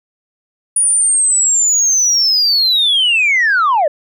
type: linear sweep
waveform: sine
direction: down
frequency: 9690 to 554.4 Hz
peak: -8 dBFS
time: 0.76-3.88 s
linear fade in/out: 5 ms
effects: tanh soft clip ceiling -7 dBFS